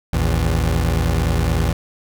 25% pulse tone pair together, 57.06 / 80.8 Hz, A#1 / E2, -36 / -34 cents, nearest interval tritone, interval 602 cents, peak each -15 dBFS, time 0.13-1.73 s, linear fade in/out 5 ms, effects none

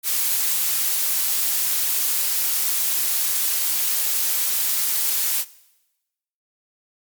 blue noise, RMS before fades -21 dBFS, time 0.03-5.45 s, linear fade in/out 50 ms, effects noise-tail reverb RT60 1.0 s tail -20 dB re dry + MP3 96 kbps

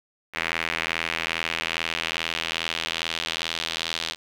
sawtooth tone with band-pass filter sweep, 82.4 Hz, E2, in tune, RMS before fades -29 dBFS, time 0.33-4.16 s, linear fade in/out 50 ms, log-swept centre 2200 to 3700 Hz, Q 2.2, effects 8-bit

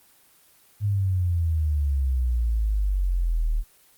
sine exponential sweep, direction down, 105.1 to 37.06 Hz, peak -20 dBFS, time 0.8-3.64 s, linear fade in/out 50 ms, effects white hiss -57 dBFS RMS until 3.97 s + Opus 24 kbps

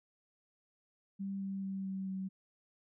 sine tone with pitch steps, 196 / 194.53 / 193.08 / 191.63 / 190.2 Hz, G3 / G3 / G3 / G3 / F#3, 0 / -13 / -26 / -39 / +48 cents, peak -36 dBFS, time 1.19-2.29 s, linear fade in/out 20 ms, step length 220 ms, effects none

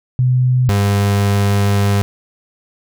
sine / 35% pulse tone pair in turn, 126.6 / 100.68 Hz, B2 / G2, +43 / +47 cents, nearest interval major third, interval 396 cents, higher first, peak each -10 dBFS, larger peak neither, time 0.19-0.69 / 0.69-2.02 s, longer second, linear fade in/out 0 ms, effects none

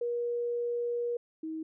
sine tone pair in turn, 477.5 / 318 Hz, A#4 / D#4, +42 / +38 cents, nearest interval perfect fifth, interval 704 cents, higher first, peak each -29 / -34 dBFS, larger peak first, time 0.01-1.17 / 1.43-1.63 s, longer first, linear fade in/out 5 ms, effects none

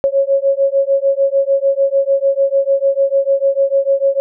sine beating tone pair, 546 / 552.7 Hz, C#5 / C#5, -26 / -5 cents, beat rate 6.7 Hz, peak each -14 dBFS, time 0.04-4.2 s, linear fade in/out 0 ms, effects none

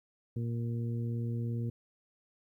harmonic tone, 117.2 Hz, A#2, 10 cents sharp, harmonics 1 / 2 / 3 / 4, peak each -32 / -39 / -46 / -48 dBFS, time 0.36-1.7 s, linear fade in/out 5 ms, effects 12-bit

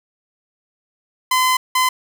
sawtooth tone bursts at uneven times, 1023 Hz, C6, 39 cents flat, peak -10 dBFS, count 2, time 1.31-1.57 / 1.75-1.89 s, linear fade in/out 5 ms, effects none

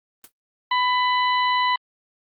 white noise with exponential decay, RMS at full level -38 dBFS, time 0.24-0.32 s, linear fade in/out 2 ms, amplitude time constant 16 ms
harmonic tone, 997 Hz, B5, 16 cents sharp, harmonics 1 / 2 / 3 / 4, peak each -19 / -25 / -29 / -31 dBFS, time 0.71-1.76 s, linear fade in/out 5 ms
effects Opus 24 kbps

